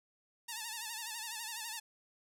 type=tone with vibrato; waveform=5% pulse; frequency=901 Hz; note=A5; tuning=41 cents sharp; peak=-28 dBFS; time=0.48-1.8 s; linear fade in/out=10 ms; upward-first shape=sine; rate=12 Hz; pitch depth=87 cents each way; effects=none